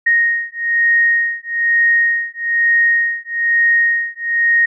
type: beating tone pair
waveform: sine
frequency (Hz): 1864.7 / 1865.8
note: A#6 / A#6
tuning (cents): 0 / +1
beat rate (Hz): 1.1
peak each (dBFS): -15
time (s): 0.06-4.66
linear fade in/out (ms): 10
effects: none